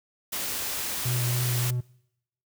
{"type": "noise", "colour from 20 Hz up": "white", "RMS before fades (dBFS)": -31, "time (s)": [0.32, 1.71], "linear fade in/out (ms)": 10}
{"type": "tone with vibrato", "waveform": "triangle", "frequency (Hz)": 122.9, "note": "B2", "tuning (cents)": -8, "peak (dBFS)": -23, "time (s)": [1.05, 1.81], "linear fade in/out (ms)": 10, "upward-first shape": "sine", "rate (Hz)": 3.4, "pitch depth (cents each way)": 18}
{"effects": ["noise-tail reverb RT60 0.8 s tail -25 dB re dry"]}